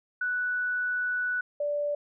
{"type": "tone pair in turn", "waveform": "sine", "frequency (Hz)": [1481, 584], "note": ["F#6", "D5"], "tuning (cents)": [1, -10], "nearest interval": "octave + major third", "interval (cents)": 1611, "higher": "first", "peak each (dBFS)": -26, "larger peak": "neither", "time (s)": [[0.21, 1.41], [1.6, 1.95]], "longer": "first", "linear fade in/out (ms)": 5, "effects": []}